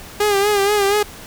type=tone with vibrato; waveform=sawtooth; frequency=406.8 Hz; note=G#4; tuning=36 cents flat; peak=-10 dBFS; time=0.2-1.03 s; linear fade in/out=5 ms; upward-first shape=sine; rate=4.2 Hz; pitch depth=61 cents each way; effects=pink hiss -37 dBFS RMS until 1.26 s